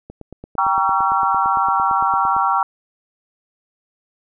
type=click train; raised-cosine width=2 ms; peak=-21 dBFS; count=21; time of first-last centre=0.1-2.365 s; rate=8.83 Hz
type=chord; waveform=sine; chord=G diminished seventh; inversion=none; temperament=just; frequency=784 / 940.8 / 1128.9 / 1354.7 Hz; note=G5 / Bb5 / Db6 / Fb6; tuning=0 / +16 / +31 / +47 cents; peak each=-20 dBFS; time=0.58-2.63 s; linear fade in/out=2 ms
effects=none